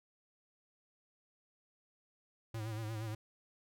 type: tone with vibrato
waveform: square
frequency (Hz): 110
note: A2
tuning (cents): 0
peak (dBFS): -39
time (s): 2.54-3.15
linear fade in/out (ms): 5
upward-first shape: sine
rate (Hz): 8.5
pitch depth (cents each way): 65
effects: none